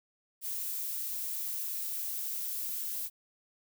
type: noise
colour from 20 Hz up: violet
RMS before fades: -36 dBFS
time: 0.41-3.1 s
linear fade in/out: 50 ms
effects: none